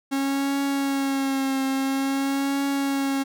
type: tone with vibrato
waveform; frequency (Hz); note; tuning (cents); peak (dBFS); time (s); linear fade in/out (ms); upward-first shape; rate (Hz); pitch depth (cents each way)
45% pulse; 272.8; C#4; -28; -22; 0.11-3.24; 20; triangle; 0.49; 36
effects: none